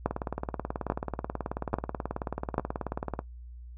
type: two click trains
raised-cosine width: 1 ms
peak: -17 / -11 dBFS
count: 58 / 4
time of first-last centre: 0.11-3.191 / 0.06-2.581 s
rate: 18.5 / 1.19 Hz
effects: noise-tail reverb RT60 0.1 s tail -18 dB re dry + added 60 Hz sine -42 dBFS peak until 3.77 s